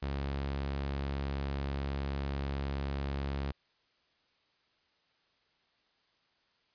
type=tone; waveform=sawtooth; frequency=69.3 Hz; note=C#2; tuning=in tune; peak=-29 dBFS; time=0.02-3.52 s; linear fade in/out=10 ms; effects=white hiss -72 dBFS RMS until 6.74 s + resampled to 11025 Hz